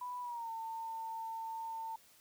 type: tone with pitch glide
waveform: sine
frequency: 987.8 to 900.6 Hz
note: B5 to A5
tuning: 0 to +40 cents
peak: -39 dBFS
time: 0.01-1.96 s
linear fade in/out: 5 ms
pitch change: -160 cents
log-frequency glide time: 0.21-0.51 s
effects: white hiss -64 dBFS RMS until 2.2 s